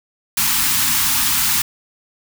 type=band-stop noise; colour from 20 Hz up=white; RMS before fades=-17 dBFS; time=0.37-1.62 s; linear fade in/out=5 ms; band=310 to 820 Hz; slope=96 dB/octave; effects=none